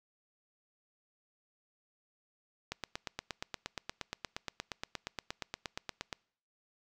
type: click train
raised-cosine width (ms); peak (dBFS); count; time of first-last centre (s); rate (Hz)
0.2; -19; 30; 2.72-6.128; 8.51
effects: noise-tail reverb RT60 0.6 s tail -26 dB re dry